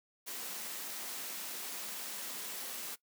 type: high-pass noise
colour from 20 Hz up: white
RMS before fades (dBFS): -42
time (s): 0.26-2.96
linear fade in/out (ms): 20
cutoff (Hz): 170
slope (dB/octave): 96
effects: noise-tail reverb RT60 0.1 s tail -19 dB re dry